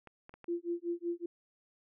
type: clicks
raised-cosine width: 0.5 ms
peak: -35 dBFS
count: 4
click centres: 0.073 / 0.294 / 0.34 / 0.443 s
type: tone with tremolo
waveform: sine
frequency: 344.1 Hz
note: F4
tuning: 26 cents flat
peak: -30 dBFS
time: 0.48-1.26 s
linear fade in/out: 5 ms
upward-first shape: sine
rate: 5.3 Hz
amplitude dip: 100%
effects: none